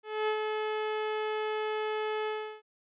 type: tone with ADSR envelope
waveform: sawtooth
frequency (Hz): 430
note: A4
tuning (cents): -40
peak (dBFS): -22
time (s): 0.03-2.62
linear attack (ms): 250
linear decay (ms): 83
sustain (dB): -4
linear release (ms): 350
effects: resampled to 8000 Hz